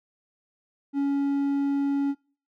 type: tone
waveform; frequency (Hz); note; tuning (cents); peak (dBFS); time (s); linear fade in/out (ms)
triangle; 280.1; C#4; +18; -20; 0.93-2.15; 50
effects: noise-tail reverb RT60 0.4 s tail -22 dB re dry